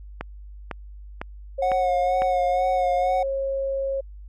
click train, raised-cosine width 0.5 ms, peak -14 dBFS, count 5, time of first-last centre 0.21-2.22 s, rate 1.99 Hz
sine tone, 543 Hz, C#5, 36 cents flat, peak -23 dBFS, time 1.58-4.01 s, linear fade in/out 10 ms
triangle tone with vibrato, 728 Hz, F#5, 28 cents flat, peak -19 dBFS, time 1.62-3.23 s, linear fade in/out 5 ms, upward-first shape sine, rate 2.1 Hz, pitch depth 38 cents each way
effects added 50 Hz sine -38 dBFS peak until 4.28 s

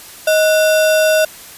sine tone with sample-and-hold, 627 Hz, D#5, 13 cents sharp, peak -9 dBFS, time 0.27-1.25 s, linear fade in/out 5 ms, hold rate 2100 Hz, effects white hiss -36 dBFS RMS until 1.57 s + resampled to 32000 Hz

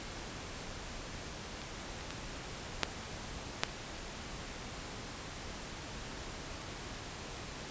clicks, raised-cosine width 0.2 ms, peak -25 / -29 / -22 / -9 / -9 dBFS, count 5, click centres 1.617 / 2.009 / 2.106 / 2.833 / 3.635 s, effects pink hiss -44 dBFS RMS until 7.7 s + resampled to 16000 Hz

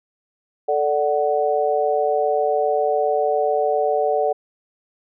sine chord, D major, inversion second, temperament equal with one note detuned, 440 / 587.3 / 744.7 Hz, A4 / D5 / F#5, 0 / 0 / +11 cents, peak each -21 dBFS, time 0.68-4.33 s, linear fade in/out 10 ms, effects none

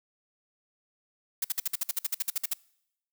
blue noise bursts, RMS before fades -28 dBFS, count 15, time 1.42-2.536 s, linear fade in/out 5 ms, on 24 ms, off 54 ms, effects noise-tail reverb RT60 0.8 s tail -24 dB re dry

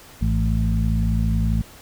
harmonic tone with a mistuned harmonic, 55 Hz, A1, in tune, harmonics 1 / 2 / 3 / 4, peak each -20 / -23 / -25 / -26 dBFS, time 0.21-1.62 s, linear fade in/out 10 ms, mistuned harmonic 2, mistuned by -48 cents, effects pink hiss -45 dBFS RMS until 1.81 s

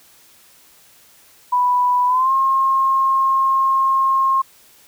sine tone with pitch glide, 987.8 to 1071 Hz, B5 to C6, 0 to +40 cents, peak -13 dBFS, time 1.52-4.42 s, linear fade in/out 10 ms, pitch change +140 cents, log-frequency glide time 2.07-2.32 s, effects white hiss -50 dBFS RMS until 4.87 s

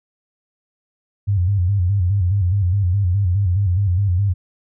sine tone with vibrato, 94.6 Hz, F#2, 39 cents sharp, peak -14 dBFS, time 1.27-4.34 s, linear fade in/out 20 ms, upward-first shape square, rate 4.8 Hz, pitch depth 110 cents each way, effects none

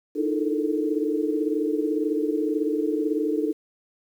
sine tone cluster, 304.3 / 322.5 / 338.3 / 433.7 / 455.6 Hz, D#4 / E4 / E4 / A4 / A#4, -38 / -38 / +45 / -25 / -40 cents, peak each -25 / -31 / -32 / -27 / -31 dBFS, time 0.15-3.53 s, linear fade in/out 20 ms, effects 9-bit

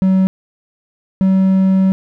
triangle tone pair in turn, 189.1 / 190.31 Hz, F#3 / F#3, +38 / +49 cents, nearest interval unison, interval 11 cents, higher second, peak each -7 dBFS, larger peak neither, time 0.02-0.27 / 1.21-1.92 s, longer second, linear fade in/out 0 ms, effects none

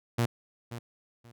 sawtooth tone with echo, 118.2 Hz, A#2, 24 cents sharp, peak -20 dBFS, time 0.18-0.26 s, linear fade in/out 10 ms, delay 530 ms, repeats 2, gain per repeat -13 dB, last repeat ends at 1.32 s, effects none

